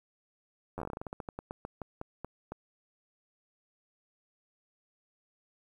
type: slowing click train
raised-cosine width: 1 ms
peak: -24 dBFS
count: 22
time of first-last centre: 0.78-2.52 s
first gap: 10 ms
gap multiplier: 1.18
effects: 10-bit